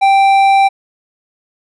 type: tone with hard clipping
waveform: triangle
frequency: 784 Hz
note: G5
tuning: in tune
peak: -8 dBFS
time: 0.01-0.69 s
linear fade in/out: 20 ms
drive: 12 dB
effects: resampled to 22050 Hz